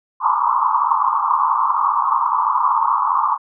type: band-pass noise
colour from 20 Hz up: white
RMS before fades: -17 dBFS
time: 0.2-3.38 s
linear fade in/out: 50 ms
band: 880 to 1200 Hz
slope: 96 dB/octave
effects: none

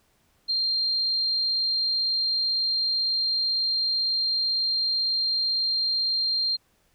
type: tone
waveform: sine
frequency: 4186 Hz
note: C8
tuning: in tune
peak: -22 dBFS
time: 0.48-6.57 s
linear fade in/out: 20 ms
effects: pink hiss -66 dBFS RMS until 6.94 s

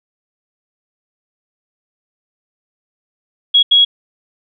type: tone bursts at uneven times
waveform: sine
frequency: 3322 Hz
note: G#7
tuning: in tune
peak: -6 dBFS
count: 2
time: 3.54-3.63 / 3.71-3.85 s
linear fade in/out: 10 ms
effects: none

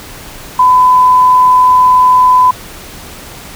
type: tone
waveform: sine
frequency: 1006 Hz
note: B5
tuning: 32 cents sharp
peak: -3 dBFS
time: 0.59-2.51 s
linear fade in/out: 5 ms
effects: pink hiss -30 dBFS RMS until 3.55 s

